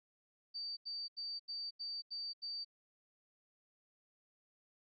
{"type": "tone bursts", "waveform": "sine", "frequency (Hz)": 4622, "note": "D8", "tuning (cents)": -28, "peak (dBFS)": -40, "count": 7, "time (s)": [0.54, 2.648], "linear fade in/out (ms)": 20, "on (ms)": 230, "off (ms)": 83, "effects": []}